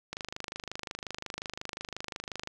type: click train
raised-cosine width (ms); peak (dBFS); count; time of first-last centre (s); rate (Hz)
0.2; -19; 61; 0.13-2.474; 25.6
effects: none